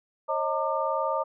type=tone cluster; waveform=sine; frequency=543 / 623 / 911 / 1195 Hz; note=C#5 / D#5 / A#5 / D6; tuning=-36 / +2 / -40 / +30 cents; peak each=-30 dBFS; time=0.28-1.24 s; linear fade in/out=20 ms; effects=none